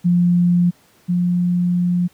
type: tone pair in turn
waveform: sine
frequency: 175.5 / 176.92 Hz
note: F3 / F3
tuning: +9 / +23 cents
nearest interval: unison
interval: 14 cents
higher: second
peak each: -11 / -14 dBFS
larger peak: first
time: 0.04-0.71 / 1.08-2.08 s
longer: second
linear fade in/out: 20 ms
effects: pink hiss -54 dBFS RMS until 2.13 s + high-pass 100 Hz 12 dB/octave